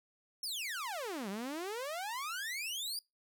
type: exponential two-way sweep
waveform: sawtooth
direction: down then up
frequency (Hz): 5490 to 187.4 to 4925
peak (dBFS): -34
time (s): 0.43-2.99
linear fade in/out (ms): 2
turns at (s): 1.29
effects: noise-tail reverb RT60 0.2 s tail -24 dB re dry